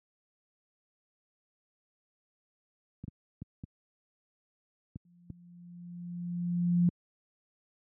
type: clicks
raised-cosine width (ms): 5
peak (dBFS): -26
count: 6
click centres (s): 3.04 / 3.081 / 3.42 / 3.638 / 4.959 / 5.302
type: tone with exponential growth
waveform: sine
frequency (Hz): 174.61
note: F3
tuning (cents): 0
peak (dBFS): -20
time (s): 5.05-6.89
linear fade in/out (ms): 2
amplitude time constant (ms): 400
effects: high-pass 100 Hz 12 dB/octave